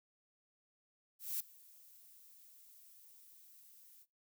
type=noise with ADSR envelope; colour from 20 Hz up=violet; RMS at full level=-37 dBFS; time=1.19-4.06 s; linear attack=210 ms; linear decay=7 ms; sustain=-24 dB; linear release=45 ms; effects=noise-tail reverb RT60 0.2 s tail -19 dB re dry